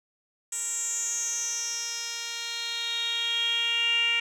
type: tone with band-pass filter sweep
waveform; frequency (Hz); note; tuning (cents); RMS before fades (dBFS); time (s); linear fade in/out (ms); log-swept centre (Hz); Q
10% pulse; 466.2; A#4; 0; -29; 0.52-4.2; 5; 8100 to 2600; 7.6
effects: none